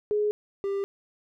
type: tone pair in turn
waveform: sine / triangle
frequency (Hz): 418.8 / 396.1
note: G#4 / G4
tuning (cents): +15 / +18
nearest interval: minor second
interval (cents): 97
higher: first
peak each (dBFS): -22 / -24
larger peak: first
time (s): 0.11-0.31 / 0.64-0.84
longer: neither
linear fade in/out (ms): 0
effects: none